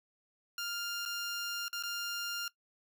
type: tone with dropouts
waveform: 15% pulse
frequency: 1400 Hz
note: F6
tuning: 4 cents sharp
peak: -29 dBFS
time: 0.58-2.48 s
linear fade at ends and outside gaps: 2 ms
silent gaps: 1.053-1.059 / 1.682-1.729 / 1.826-1.835 s
effects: noise-tail reverb RT60 0.1 s tail -19 dB re dry